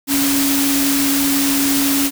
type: tone in noise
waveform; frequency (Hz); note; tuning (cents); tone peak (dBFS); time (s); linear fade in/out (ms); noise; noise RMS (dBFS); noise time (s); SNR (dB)
sine; 278; C#4; +5; -16; 0.07-2.11; 50; white; -19; 0.07-2.11; 0
effects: none